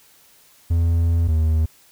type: tone pair in turn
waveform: triangle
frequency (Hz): 83.9 / 79.28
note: E2 / D#2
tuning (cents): +31 / +33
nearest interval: minor second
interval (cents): 98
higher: first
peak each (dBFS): -13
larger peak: neither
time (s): 0.7-1.28 / 1.28-1.66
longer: first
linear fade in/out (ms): 10
effects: white hiss -53 dBFS RMS until 1.91 s